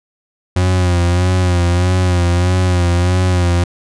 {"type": "tone with vibrato", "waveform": "40% pulse", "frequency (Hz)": 89.5, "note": "F2", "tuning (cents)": 43, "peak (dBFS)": -10, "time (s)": [0.56, 3.64], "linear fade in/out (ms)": 5, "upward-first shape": "sine", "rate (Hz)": 1.6, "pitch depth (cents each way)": 48, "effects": ["resampled to 22050 Hz"]}